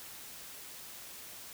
silence, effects white hiss -48 dBFS RMS until 1.53 s

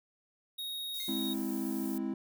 square tone, 3756 Hz, A#7, 12 cents sharp, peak -37 dBFS, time 0.58-1.34 s, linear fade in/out 10 ms
violet noise, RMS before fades -45 dBFS, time 0.94-1.98 s, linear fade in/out 2 ms
10% pulse tone with exponential decay, 2110 Hz, C7, 14 cents sharp, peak -35 dBFS, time 1-1.38 s, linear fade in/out 0 ms, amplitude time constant 82 ms
triangle chord, Ab augmented, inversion none, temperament equal, 207.7 / 261.6 / 329.6 Hz, Ab3 / C4 / E4, 0 / 0 / 0 cents, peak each -35 / -34 / -35 dBFS, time 1.08-2.14 s, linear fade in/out 5 ms
effects none

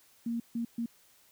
sine tone bursts at uneven times, 233.1 Hz, A#3, in tune, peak -30 dBFS, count 3, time 0.26-0.4 / 0.55-0.65 / 0.78-0.86 s, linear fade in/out 5 ms, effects white hiss -63 dBFS RMS until 1.31 s

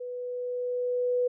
sine tone with level ramp, 493.9 Hz, B4, in tune, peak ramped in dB -34 to -22 dBFS, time 0-1.28 s, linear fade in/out 10 ms, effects none

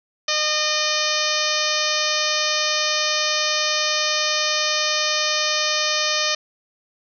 harmonic tone, 610 Hz, D#5, 34 cents flat, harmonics 1 / 2 / 3 / 4 / 5 / 6 / 7 / 8 / 9 / 10, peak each -28 / -28 / -28 / -28 / -28 / -28 / -28 / -28 / -28 / -28 dBFS, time 0.28-6.35 s, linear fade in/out 5 ms, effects none

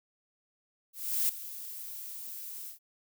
violet noise with ADSR envelope, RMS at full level -27 dBFS, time 0.93-2.79 s, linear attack 360 ms, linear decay 5 ms, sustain -15 dB, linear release 120 ms, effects none

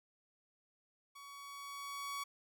sawtooth tone with level ramp, 1125 Hz, C#6, 25 cents sharp, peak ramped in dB -48 to -35 dBFS, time 1.15-2.24 s, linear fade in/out 10 ms, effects none

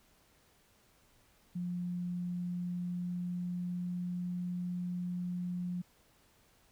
sine tone with pitch glide, 177 to 178.03 Hz, F3 to F3, +23 to +34 cents, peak -34 dBFS, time 1.55-5.82 s, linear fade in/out 10 ms, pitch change +11 cents, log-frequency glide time 2.57-4.41 s, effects pink hiss -67 dBFS RMS until 6.71 s

